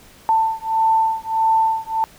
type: beating tone pair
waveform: sine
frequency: 890 / 891.6 Hz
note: A5 / A5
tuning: +20 / +23 cents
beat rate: 1.6 Hz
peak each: -18 dBFS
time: 0.29-2.04 s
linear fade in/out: 0 ms
effects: pink hiss -47 dBFS RMS until 2.18 s